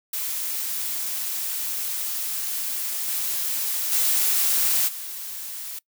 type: noise with level steps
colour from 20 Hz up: blue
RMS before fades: -28 / -26 / -21 / -34 dBFS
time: 0.13-5.79 s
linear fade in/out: 5 ms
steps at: 3.07 / 3.91 / 4.87 s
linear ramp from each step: 20 ms
effects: noise-tail reverb RT60 0.1 s tail -23 dB re dry